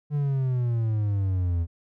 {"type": "exponential sweep", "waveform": "triangle", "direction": "down", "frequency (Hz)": [149, 82.41], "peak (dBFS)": -20, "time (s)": [0.1, 1.67], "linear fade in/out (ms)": 50, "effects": []}